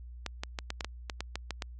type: clicks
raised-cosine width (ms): 0.2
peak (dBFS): -17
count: 11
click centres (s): 0.263 / 0.435 / 0.588 / 0.704 / 0.808 / 0.846 / 1.098 / 1.206 / 1.356 / 1.507 / 1.622
effects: added 60 Hz sine -43 dBFS peak until 1.79 s + AAC 32 kbps